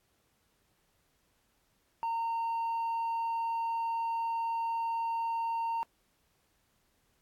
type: tone with hard clipping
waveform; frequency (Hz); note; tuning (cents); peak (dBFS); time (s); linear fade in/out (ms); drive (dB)
triangle; 918; A#5; -27; -29; 2.03-5.83; 0; 1
effects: pink hiss -73 dBFS RMS until 7.21 s + AAC 64 kbps